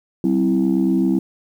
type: chord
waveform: sine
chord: C major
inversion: second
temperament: equal with one note detuned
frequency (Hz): 191.52 / 261.6 / 329.6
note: G3 / C4 / E4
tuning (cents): -40 / 0 / 0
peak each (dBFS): -18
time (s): 0.24-1.19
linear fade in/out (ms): 2
effects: tanh soft clip ceiling -8 dBFS + 8-bit